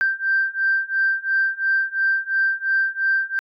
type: beating tone pair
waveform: sine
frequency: 1568 / 1570.9 Hz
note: G6 / G6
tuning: 0 / +3 cents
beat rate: 2.9 Hz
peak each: -21 / -20 dBFS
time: 0.01-3.39 s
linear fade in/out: 0 ms
effects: tanh soft clip ceiling -10 dBFS